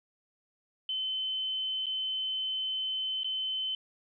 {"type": "tone with dropouts", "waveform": "sine", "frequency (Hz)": 3060, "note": "G7", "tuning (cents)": -42, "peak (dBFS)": -30, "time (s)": [0.89, 3.75], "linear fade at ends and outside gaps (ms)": 2, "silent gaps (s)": [[1.859, 1.866], [3.234, 3.244]], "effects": []}